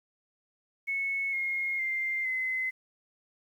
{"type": "tone with pitch steps", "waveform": "sine", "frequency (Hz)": [2200, 2147, 2096, 2046], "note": ["C#7", "C7", "C7", "C7"], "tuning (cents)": [-14, 44, 2, -39], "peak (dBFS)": -28, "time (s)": [0.87, 2.71], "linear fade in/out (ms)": 20, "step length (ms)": 460, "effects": ["10-bit"]}